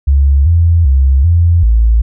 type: tone with pitch steps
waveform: sine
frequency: 69.6 / 84.3 / 67.1 / 85.3 / 56.1 Hz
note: C#2 / E2 / C2 / F2 / A1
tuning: +8 / +39 / +44 / -40 / +34 cents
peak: -5 dBFS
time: 0.07-2.02 s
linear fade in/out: 10 ms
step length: 390 ms
effects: none